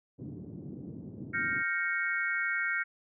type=band-pass noise; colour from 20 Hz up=white; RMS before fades=-43 dBFS; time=0.18-1.63 s; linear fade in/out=20 ms; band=100 to 300 Hz; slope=24 dB/octave
type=chord; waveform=sine; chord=G half-diminished seventh; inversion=third; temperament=equal with one note detuned; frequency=1396.9 / 1568 / 1864.7 / 2207 Hz; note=F6 / G6 / Bb6 / Db7; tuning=0 / 0 / 0 / -8 cents; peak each=-34 dBFS; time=1.33-2.84 s; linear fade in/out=20 ms
effects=none